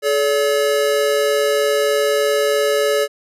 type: tone pair together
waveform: square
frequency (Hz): 427.8 / 571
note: A4 / D5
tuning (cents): -49 / -49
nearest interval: perfect fourth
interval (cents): 500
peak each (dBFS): -18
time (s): 0.02-3.08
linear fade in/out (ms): 50
effects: resampled to 32000 Hz